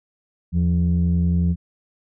sine tone pair together, 81.38 / 172.6 Hz, E2 / F3, -22 / -20 cents, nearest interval octave + minor second, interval 1302 cents, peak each -17 dBFS, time 0.52-1.56 s, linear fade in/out 50 ms, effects tanh soft clip ceiling -12 dBFS

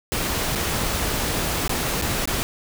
pink noise with dropouts, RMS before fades -24 dBFS, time 0.12-2.43 s, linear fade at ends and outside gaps 0 ms, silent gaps 0.552-0.557 / 1.678-1.694 / 2.014-2.022 / 2.255-2.275 s, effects none

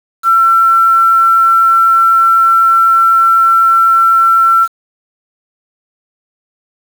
sine tone with quantisation, 1348 Hz, E6, 38 cents sharp, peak -5 dBFS, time 0.23-4.68 s, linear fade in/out 50 ms, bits 5, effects none

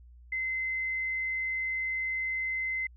sine tone, 2060 Hz, C7, 28 cents flat, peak -29 dBFS, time 0.32-2.87 s, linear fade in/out 5 ms, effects added 60 Hz sine -50 dBFS peak until 2.96 s

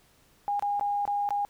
sine tone with dropouts, 815 Hz, G#5, 33 cents flat, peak -25 dBFS, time 0.48-1.45 s, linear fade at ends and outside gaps 0 ms, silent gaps 0.595-0.624 / 0.796-0.81 / 1.053-1.077 / 1.29-1.306 s, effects pink hiss -62 dBFS RMS until 1.49 s

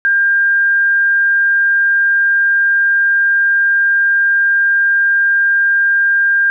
sine tone, 1600 Hz, G6, 35 cents sharp, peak -9 dBFS, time 0.05-6.5 s, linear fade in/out 0 ms, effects none

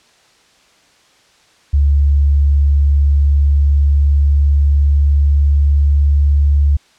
sine tone with pitch glide, 71.2 to 71.82 Hz, C#2 to D2, +47 to -38 cents, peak -8 dBFS, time 1.73-6.77 s, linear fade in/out 10 ms, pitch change +15 cents, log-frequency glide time 2.88-6.49 s, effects white hiss -51 dBFS RMS until 6.98 s + low-pass 6000 Hz 12 dB/octave

